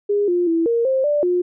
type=tone with pitch steps; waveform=sine; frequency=409.3 / 352.2 / 330.8 / 465.9 / 528 / 588 / 356.8 Hz; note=G#4 / F4 / E4 / A#4 / C5 / D5 / F4; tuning=-25 / +15 / +6 / -1 / +16 / +2 / +37 cents; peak=-15 dBFS; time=0.09-1.42 s; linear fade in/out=10 ms; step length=190 ms; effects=none